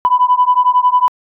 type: beating tone pair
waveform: sine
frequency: 990 / 1001 Hz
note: B5 / B5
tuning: +4 / +23 cents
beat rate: 11 Hz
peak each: -11 dBFS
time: 0.05-1.08 s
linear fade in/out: 0 ms
effects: tanh soft clip ceiling -1 dBFS